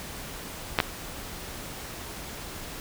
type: clicks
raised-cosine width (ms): 0.3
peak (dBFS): -4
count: 2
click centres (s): 0.788 / 0.802
effects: pink hiss -39 dBFS RMS until 2.8 s